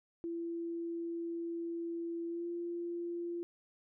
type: tone with pitch glide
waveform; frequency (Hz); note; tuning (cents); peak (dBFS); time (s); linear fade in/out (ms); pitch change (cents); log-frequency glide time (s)
sine; 337.1 to 344; E4 to F4; +39 to -26; -36; 0.24-3.43; 0; +35; 2.27-2.47
effects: none